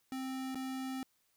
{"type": "tone with dropouts", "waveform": "square", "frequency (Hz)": 262.4, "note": "C4", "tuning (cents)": 5, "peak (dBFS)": -38, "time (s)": [0.12, 1.03], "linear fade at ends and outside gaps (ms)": 1, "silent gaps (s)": [0.547, 0.555], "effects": ["white hiss -75 dBFS RMS until 1.36 s"]}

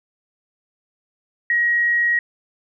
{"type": "tone", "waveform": "sine", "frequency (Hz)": 1896, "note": "A#6", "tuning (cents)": 29, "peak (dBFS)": -15, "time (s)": [1.5, 2.19], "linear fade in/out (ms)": 2, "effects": []}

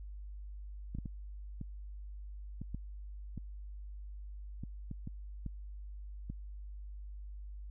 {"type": "clicks", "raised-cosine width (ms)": 5, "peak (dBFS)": -28, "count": 12, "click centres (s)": [0.95, 0.986, 1.058, 1.613, 2.616, 2.746, 3.377, 4.636, 4.913, 5.074, 5.463, 6.3], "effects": ["added 50 Hz sine -43 dBFS peak until 7.7 s"]}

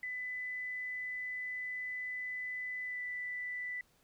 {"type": "tone with pitch glide", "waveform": "sine", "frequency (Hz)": [2001, 1983.7], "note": ["B6", "B6"], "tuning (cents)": [22, 7], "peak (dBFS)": -37, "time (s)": [0.03, 3.81], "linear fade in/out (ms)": 2, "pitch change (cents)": -15, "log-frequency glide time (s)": [2.84, 3.01], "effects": ["pink hiss -70 dBFS RMS until 4.03 s"]}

